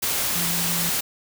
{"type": "tone in noise", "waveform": "sine", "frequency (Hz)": 171.2, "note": "F3", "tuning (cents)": -34, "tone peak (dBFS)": -29, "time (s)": [0.35, 0.9], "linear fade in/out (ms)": 10, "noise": "white", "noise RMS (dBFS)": -24, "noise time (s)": [0.02, 1.01], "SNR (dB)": -8, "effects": []}